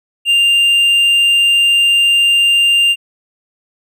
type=tone with hard clipping; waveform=triangle; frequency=2794 Hz; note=F7; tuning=in tune; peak=-9 dBFS; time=0.25-2.96 s; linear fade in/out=50 ms; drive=6 dB; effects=none